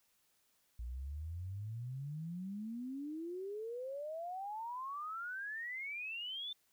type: exponential sweep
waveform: sine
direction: up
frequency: 57 to 3584 Hz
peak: -40 dBFS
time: 0.79-6.53 s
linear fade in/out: 5 ms
effects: white hiss -75 dBFS RMS until 6.72 s